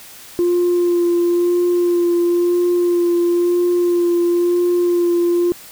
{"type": "tone with vibrato", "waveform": "sine", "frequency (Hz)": 349.2, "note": "F4", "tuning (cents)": 0, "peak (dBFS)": -11, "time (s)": [0.39, 5.52], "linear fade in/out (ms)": 0, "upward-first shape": "sine", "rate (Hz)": 0.99, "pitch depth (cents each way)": 16, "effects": ["tanh soft clip ceiling -10 dBFS", "white hiss -39 dBFS RMS until 5.71 s"]}